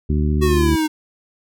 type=harmonic tone; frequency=75 Hz; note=D2; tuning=37 cents sharp; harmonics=1 / 2 / 3 / 4 / 5; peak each=-17 / -22 / -23 / -28 / -29 dBFS; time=0.09-0.76 s; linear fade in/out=10 ms
type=exponential sweep; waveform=square; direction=down; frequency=375.9 to 305.3 Hz; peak=-17 dBFS; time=0.41-0.88 s; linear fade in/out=20 ms
effects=none